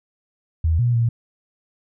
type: tone with pitch steps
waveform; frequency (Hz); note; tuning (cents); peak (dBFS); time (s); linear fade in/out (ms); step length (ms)
sine; 80.9 / 120.7 / 116.8; E2 / B2 / A#2; -32 / -39 / +4; -15; 0.64-1.09; 5; 150
effects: none